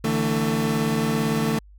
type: chord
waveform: 30% pulse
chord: D suspended second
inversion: none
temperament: equal with one note detuned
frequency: 146.83 / 164.81 / 223.3 Hz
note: D3 / E3 / A3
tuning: 0 / 0 / +26 cents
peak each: -24 / -25 / -20 dBFS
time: 0.04-1.59 s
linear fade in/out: 5 ms
effects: added 50 Hz sine -45 dBFS peak until 1.78 s